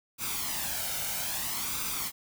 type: noise with flanger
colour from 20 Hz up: white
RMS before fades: -33 dBFS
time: 0.18-2.12 s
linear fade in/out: 50 ms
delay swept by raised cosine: 0.82 to 1.37 ms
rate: 0.61 Hz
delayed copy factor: +0.6
effects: none